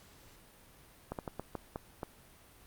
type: slowing click train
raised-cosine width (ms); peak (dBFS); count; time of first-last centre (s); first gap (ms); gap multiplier
1; -23; 7; 1.12-2.032; 68; 1.32
effects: pink hiss -59 dBFS RMS until 2.66 s + Opus 48 kbps